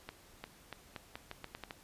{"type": "accelerating click train", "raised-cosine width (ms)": 0.3, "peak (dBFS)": -26, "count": 10, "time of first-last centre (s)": [0.09, 1.709], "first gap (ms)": 350, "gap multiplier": 0.82, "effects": ["pink hiss -60 dBFS RMS until 1.83 s", "resampled to 32000 Hz"]}